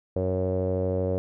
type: tone with low-pass filter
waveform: sawtooth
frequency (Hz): 92.9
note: F#2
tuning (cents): +7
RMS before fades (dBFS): -26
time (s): 0.16-1.18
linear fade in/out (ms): 0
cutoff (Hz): 520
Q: 8.5
effects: none